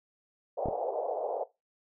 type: band-pass noise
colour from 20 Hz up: pink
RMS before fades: -33 dBFS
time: 0.57-1.44 s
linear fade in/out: 10 ms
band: 460 to 790 Hz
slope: 48 dB/octave
type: clicks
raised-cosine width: 2 ms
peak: -20 dBFS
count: 2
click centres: 0.658 / 0.685 s
effects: noise-tail reverb RT60 0.2 s tail -17 dB re dry